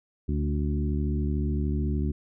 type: harmonic tone with a mistuned harmonic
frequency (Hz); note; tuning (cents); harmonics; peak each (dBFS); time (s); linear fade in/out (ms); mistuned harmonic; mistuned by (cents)
73.5; D2; +2; 1 / 2 / 3 / 4 / 5; -26 / -31 / -32 / -35 / -38; 0.28-2.12; 10; 4; -17
effects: none